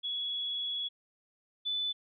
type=tone pair in turn; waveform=sine; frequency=3369 / 3495 Hz; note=G#7 / A7; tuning=+24 / -12 cents; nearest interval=minor second; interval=64 cents; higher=second; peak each=-32 / -30 dBFS; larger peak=second; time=0.03-0.89 / 1.65-1.93 s; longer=first; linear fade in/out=20 ms; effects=none